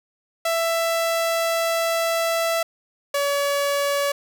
sawtooth tone pair in turn, 664 / 567.3 Hz, E5 / C#5, +12 / +40 cents, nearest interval minor third, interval 272 cents, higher first, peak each -16 / -16 dBFS, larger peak neither, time 0.45-2.63 / 3.14-4.12 s, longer first, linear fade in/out 5 ms, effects none

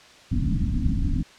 pink low-pass noise, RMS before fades -23 dBFS, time 0.31-1.23 s, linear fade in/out 10 ms, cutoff 290 Hz, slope 96 dB/octave, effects white hiss -49 dBFS RMS until 1.38 s + low-pass 5000 Hz 12 dB/octave

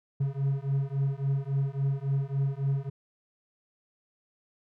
triangle beating tone pair, 136 / 139.6 Hz, C#3 / C#3, -33 / +13 cents, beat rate 3.6 Hz, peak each -27 dBFS, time 0.2-2.9 s, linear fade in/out 10 ms, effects none

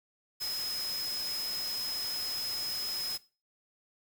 sine tone in noise, 5110 Hz, D#8, 45 cents sharp, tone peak -33 dBFS, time 0.4-3.18 s, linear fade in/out 20 ms, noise white, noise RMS -41 dBFS, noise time 0.4-3.18 s, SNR +5 dB, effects noise-tail reverb RT60 0.3 s tail -17 dB re dry

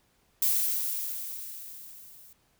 violet noise with level ramp, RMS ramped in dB -24 to -53 dBFS, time 0.42-2.33 s, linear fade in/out 2 ms, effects pink hiss -68 dBFS RMS until 2.59 s

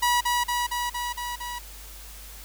sawtooth tone with echo, 969 Hz, B5, 33 cents flat, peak -16 dBFS, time 0.02-0.21 s, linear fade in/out 10 ms, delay 230 ms, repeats 6, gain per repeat -2 dB, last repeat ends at 1.59 s, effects added 50 Hz sine -43 dBFS peak until 2.44 s + white hiss -45 dBFS RMS until 2.44 s

